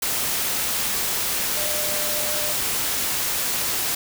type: tone in noise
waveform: sine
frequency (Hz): 600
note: D5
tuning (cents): +37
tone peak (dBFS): -32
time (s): 1.57-2.53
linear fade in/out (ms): 5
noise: white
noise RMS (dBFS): -24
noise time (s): 0.02-3.95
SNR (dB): -11
effects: none